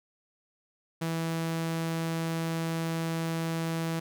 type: tone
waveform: sawtooth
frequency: 164.1 Hz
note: E3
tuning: 8 cents flat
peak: -25 dBFS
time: 1.01-4 s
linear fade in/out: 10 ms
effects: none